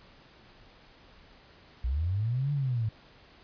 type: linear two-way sweep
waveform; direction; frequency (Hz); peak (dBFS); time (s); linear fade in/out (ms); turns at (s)
sine; up then down; 56.9 to 146.83 to 106.1; -26; 1.84-2.89; 5; 2.52
effects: pink hiss -56 dBFS RMS until 3.43 s + resampled to 11025 Hz